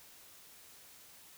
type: silence
effects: white hiss -57 dBFS RMS until 1.37 s